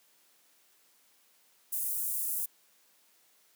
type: high-pass noise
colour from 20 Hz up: pink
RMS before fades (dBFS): -33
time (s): 1.72-2.46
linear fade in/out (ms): 10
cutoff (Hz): 10000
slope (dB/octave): 24
effects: white hiss -66 dBFS RMS until 3.55 s + high-pass 200 Hz 12 dB/octave